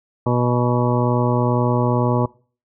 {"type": "harmonic tone with a mistuned harmonic", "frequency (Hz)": 122.1, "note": "B2", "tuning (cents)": -19, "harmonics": [1, 2, 3, 4, 5, 7, 8, 9], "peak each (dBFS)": [-19, -22, -24, -25, -26, -27, -28, -29], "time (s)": [0.26, 2.26], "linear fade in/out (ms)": 5, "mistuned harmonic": 9, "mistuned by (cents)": 37, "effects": ["noise-tail reverb RT60 0.4 s tail -22 dB re dry"]}